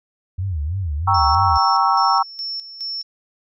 sine tone with vibrato, 84.3 Hz, E2, 39 cents sharp, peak -20 dBFS, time 0.38-1.58 s, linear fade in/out 10 ms, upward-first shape sine, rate 3.1 Hz, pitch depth 270 cents each way
sine chord, G diminished seventh, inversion none, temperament equal, 784 / 932.3 / 1108.7 / 1318.5 Hz, G5 / Bb5 / Db6 / Fb6, 0 / 0 / 0 / 0 cents, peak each -19 dBFS, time 1.07-2.23 s, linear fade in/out 10 ms
sine tone with tremolo, 5400 Hz, E8, 41 cents sharp, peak -24 dBFS, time 1.14-3.03 s, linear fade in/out 5 ms, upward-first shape square, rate 2.4 Hz, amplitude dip 70%
effects none

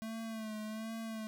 square tone with vibrato, 220 Hz, A3, in tune, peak -40 dBFS, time 0.02-1.27 s, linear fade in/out 0 ms, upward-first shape sine, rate 1.3 Hz, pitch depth 45 cents each way, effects 12-bit

